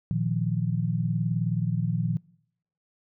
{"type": "chord", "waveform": "sine", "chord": "Bb suspended fourth", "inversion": "none", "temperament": "equal", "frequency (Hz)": [116.54, 155.56, 174.61], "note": ["Bb2", "Eb3", "F3"], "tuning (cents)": [0, 0, 0], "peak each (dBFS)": -28, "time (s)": [0.11, 2.17], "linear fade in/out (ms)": 0, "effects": ["noise-tail reverb RT60 0.7 s tail -24 dB re dry"]}